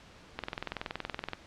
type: click train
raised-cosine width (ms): 0.3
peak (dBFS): -18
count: 21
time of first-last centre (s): 0.39-1.333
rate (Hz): 21.2
effects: pink hiss -54 dBFS RMS until 1.46 s + low-pass 5000 Hz 12 dB/octave